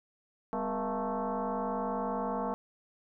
sine tone with frequency modulation, 200 Hz, G3, 35 cents sharp, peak -30 dBFS, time 0.53-2.54 s, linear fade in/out 0 ms, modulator 225 Hz, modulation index 4.1, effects none

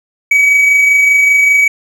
triangle tone with amplitude modulation, 2272 Hz, C#7, 42 cents sharp, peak -3 dBFS, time 0.31-1.68 s, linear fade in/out 5 ms, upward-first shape sine, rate 25.1 Hz, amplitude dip 30%, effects none

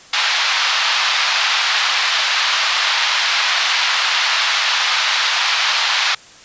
white band-pass noise, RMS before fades -17 dBFS, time 0.13-6.15 s, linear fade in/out 5 ms, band 850 to 4500 Hz, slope 24 dB/octave, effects white hiss -42 dBFS RMS until 6.44 s + resampled to 16000 Hz

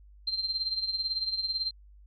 sine tone with tremolo, 4149 Hz, C8, 15 cents flat, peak -25 dBFS, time 0.27-1.71 s, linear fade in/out 5 ms, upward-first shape triangle, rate 18 Hz, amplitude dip 80%, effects added 50 Hz sine -51 dBFS peak until 2.06 s

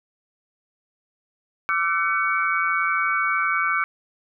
sine tone cluster, 1175 / 1346 / 1518 / 2249 Hz, D6 / E6 / F#6 / C#7, +1 / +36 / +44 / +24 cents, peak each -25 dBFS, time 1.69-3.84 s, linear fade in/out 0 ms, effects none

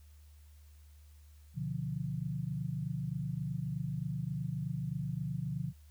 sine chord, B diminished, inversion none, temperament equal, 123.47 / 146.83 / 174.61 Hz, B2 / D3 / F3, 0 / 0 / 0 cents, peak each -39 / -37 / -39 dBFS, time 1.54-5.73 s, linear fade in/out 50 ms, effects added 74 Hz sine -54 dBFS peak until 5.9 s + white hiss -69 dBFS RMS until 5.9 s

